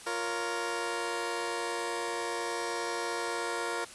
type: chord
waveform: 15% pulse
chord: Bb minor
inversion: second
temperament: just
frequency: 349.6 / 466.2 / 559.4 Hz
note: F4 / Bb4 / Db5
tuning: +2 / 0 / +16 cents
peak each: -30 / -28 / -33 dBFS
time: 0.06-3.85 s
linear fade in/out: 10 ms
effects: white hiss -48 dBFS RMS until 3.94 s + resampled to 24000 Hz